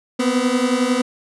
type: beating tone pair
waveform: 30% pulse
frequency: 243.7 / 254.7 Hz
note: B3 / C4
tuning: -23 / -46 cents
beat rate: 11 Hz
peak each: -17 / -16 dBFS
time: 0.19-1.02 s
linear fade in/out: 10 ms
effects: resampled to 24000 Hz